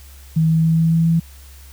sine tone with pitch steps, 160.3 / 161.32 / 162.35 / 163.38 / 164.43 / 165.47 Hz, E3 / E3 / E3 / E3 / E3 / E3, -48 / -37 / -26 / -15 / -4 / +7 cents, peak -12 dBFS, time 0.36-1.2 s, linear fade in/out 10 ms, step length 140 ms, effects added 68 Hz sine -39 dBFS peak until 1.72 s + white hiss -47 dBFS RMS until 1.72 s

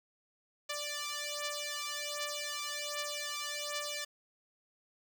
5% pulse beating tone pair, 587.3 / 588.6 Hz, D5 / D5, 0 / +4 cents, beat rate 1.3 Hz, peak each -28 / -28 dBFS, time 0.69-4.05 s, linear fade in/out 10 ms, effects none

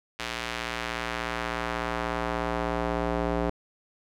square tone with band-pass filter sweep, 58.27 Hz, A#1, in tune, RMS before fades -30 dBFS, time 0.19-3.5 s, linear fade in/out 5 ms, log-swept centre 2900 to 550 Hz, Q 0.83, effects none

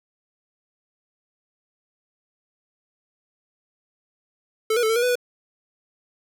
square tone with pitch steps, 439 / 482.1 / 438.2 / 450.2 / 479.3 / 496.5 / 490.5 Hz, A4 / B4 / A4 / A4 / A#4 / B4 / B4, -4 / -42 / -7 / +40 / +48 / +9 / -12 cents, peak -19 dBFS, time 4.7-5.155 s, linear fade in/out 5 ms, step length 65 ms, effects none

